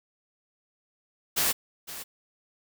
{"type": "noise with echo", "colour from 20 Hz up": "white", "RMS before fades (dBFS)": -25, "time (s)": [1.36, 1.53], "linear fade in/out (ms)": 20, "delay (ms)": 510, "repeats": 1, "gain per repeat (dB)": -14, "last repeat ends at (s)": 2.04, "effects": []}